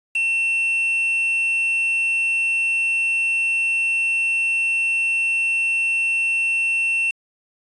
triangle tone with quantisation, 2700 Hz, E7, 41 cents sharp, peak -16 dBFS, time 0.15-7.11 s, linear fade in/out 5 ms, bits 6, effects resampled to 24000 Hz

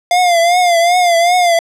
square tone with vibrato, 698.5 Hz, F5, in tune, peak -9 dBFS, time 0.11-1.59 s, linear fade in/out 2 ms, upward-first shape triangle, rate 2.6 Hz, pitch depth 85 cents each way, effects low-pass 10000 Hz 12 dB/octave

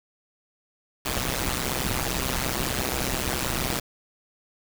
pink noise with amplitude modulation, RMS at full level -23 dBFS, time 1.05-3.8 s, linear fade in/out 10 ms, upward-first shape sine, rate 129 Hz, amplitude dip 100%, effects none

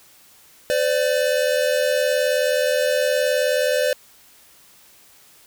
square tone pair together, 509.9 / 589 Hz, C5 / D5, -45 / +5 cents, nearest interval major second, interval 250 cents, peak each -21 dBFS, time 0.7-3.93 s, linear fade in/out 0 ms, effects white hiss -51 dBFS RMS until 5.46 s

